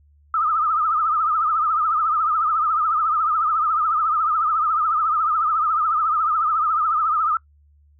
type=tone with vibrato; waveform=sine; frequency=1266 Hz; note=D#6; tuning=30 cents sharp; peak=-17 dBFS; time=0.34-7.37 s; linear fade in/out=2 ms; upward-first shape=triangle; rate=14 Hz; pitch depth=120 cents each way; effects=noise-tail reverb RT60 0.1 s tail -20 dB re dry + added 73 Hz sine -52 dBFS peak until 7.99 s